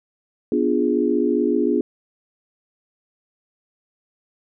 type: chord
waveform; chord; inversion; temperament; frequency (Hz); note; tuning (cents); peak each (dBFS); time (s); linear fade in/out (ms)
sine; B diminished seventh; none; equal; 246.9 / 293.7 / 349.2 / 415.3; B3 / D4 / F4 / Ab4; 0 / 0 / 0 / 0; -22; 0.52-1.81; 2
effects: none